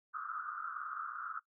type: band-pass noise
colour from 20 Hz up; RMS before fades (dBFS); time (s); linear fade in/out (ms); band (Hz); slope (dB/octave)
white; -42; 0.13-1.4; 20; 1200 to 1400; 96
effects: noise-tail reverb RT60 0.1 s tail -18 dB re dry